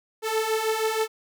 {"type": "beating tone pair", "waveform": "sawtooth", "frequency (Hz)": [436.1, 442.4], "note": ["A4", "A4"], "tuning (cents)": [-15, 9], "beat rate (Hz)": 6.3, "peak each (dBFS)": [-24, -21], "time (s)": [0.22, 1.08], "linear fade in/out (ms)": 50, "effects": []}